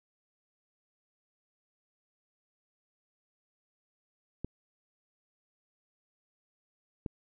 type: clicks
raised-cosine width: 3 ms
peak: -22 dBFS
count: 2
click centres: 4.446 / 7.062 s
effects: none